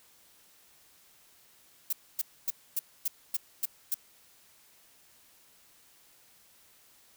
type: noise bursts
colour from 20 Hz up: violet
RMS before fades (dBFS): -29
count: 8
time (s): 1.9-3.944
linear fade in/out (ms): 5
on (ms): 28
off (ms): 260
effects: white hiss -61 dBFS RMS until 7.16 s